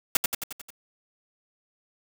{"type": "noise with echo", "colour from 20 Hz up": "white", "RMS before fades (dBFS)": -20, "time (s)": [0.15, 0.17], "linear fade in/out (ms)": 2, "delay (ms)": 89, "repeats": 6, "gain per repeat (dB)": -4, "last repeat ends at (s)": 0.704, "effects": []}